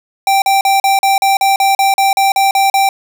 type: tone bursts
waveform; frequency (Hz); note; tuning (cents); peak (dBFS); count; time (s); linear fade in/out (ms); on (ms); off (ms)
square; 783; G5; -2; -9; 14; 0.27-2.89; 2; 150; 40
effects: none